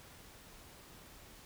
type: silence
effects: pink hiss -56 dBFS RMS until 1.45 s